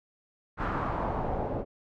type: noise with low-pass filter sweep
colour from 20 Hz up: pink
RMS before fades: -31 dBFS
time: 0.57-1.65 s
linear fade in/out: 50 ms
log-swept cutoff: 1400 to 590 Hz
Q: 2.2
effects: none